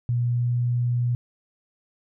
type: tone with pitch glide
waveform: sine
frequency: 120.7 to 121.47 Hz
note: B2 to B2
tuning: -39 to -28 cents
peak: -20 dBFS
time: 0.09-1.15 s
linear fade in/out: 0 ms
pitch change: +11 cents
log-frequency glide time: 0.27-0.54 s
effects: none